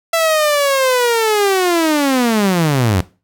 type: linear sweep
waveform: sawtooth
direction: down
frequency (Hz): 668 to 85.5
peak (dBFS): -8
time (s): 0.13-3.01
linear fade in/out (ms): 5
effects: noise-tail reverb RT60 0.3 s tail -18 dB re dry